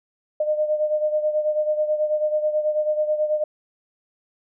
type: beating tone pair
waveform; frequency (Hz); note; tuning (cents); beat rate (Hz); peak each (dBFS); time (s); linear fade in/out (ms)
sine; 607 / 616.2; D#5 / D#5; -43 / -17; 9.2; -20 / -26; 0.4-3.44; 5
effects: none